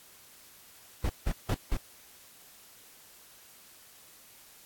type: noise bursts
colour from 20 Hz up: brown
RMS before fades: -27 dBFS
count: 4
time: 1.04-1.77 s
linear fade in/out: 5 ms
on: 55 ms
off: 170 ms
effects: white hiss -55 dBFS RMS until 4.65 s + AAC 64 kbps